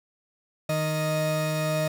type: tone pair together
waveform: 40% pulse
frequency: 155.16 / 622.3 Hz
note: D#3 / D#5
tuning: -4 / 0 cents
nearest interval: 2 octaves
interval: 2404 cents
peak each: -26 dBFS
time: 0.69-1.88 s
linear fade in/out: 5 ms
effects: none